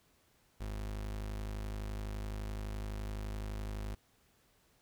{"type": "tone", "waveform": "35% pulse", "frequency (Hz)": 51.8, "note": "G#1", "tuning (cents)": -4, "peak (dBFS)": -36, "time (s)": [0.6, 3.95], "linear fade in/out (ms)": 10, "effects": ["pink hiss -70 dBFS RMS until 4.81 s"]}